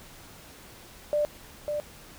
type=tone with echo; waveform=sine; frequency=593 Hz; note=D5; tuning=17 cents sharp; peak=-22 dBFS; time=1.13-1.25 s; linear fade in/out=0 ms; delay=550 ms; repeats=1; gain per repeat=-5 dB; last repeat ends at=1.8 s; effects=pink hiss -49 dBFS RMS until 2.18 s